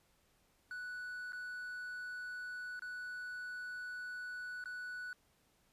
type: tone with dropouts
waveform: triangle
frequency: 1480 Hz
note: F#6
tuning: in tune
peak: -40 dBFS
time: 0.71-5.13 s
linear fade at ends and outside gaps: 1 ms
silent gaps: 1.322-1.331 / 2.794-2.821 / 4.64-4.657 s
effects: pink hiss -73 dBFS RMS until 5.72 s + resampled to 32000 Hz